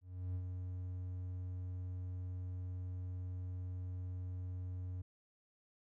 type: tone with ADSR envelope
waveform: triangle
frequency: 91.1 Hz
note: F#2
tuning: 26 cents flat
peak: -34 dBFS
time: 0.01-5.02 s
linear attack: 340 ms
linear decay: 60 ms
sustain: -4 dB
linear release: 8 ms
effects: none